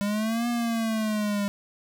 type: exponential two-way sweep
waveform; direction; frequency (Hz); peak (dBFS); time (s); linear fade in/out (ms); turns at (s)
square; up then down; 200.5 to 240 to 200.5; -25; 0.01-1.48; 0; 0.48
effects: none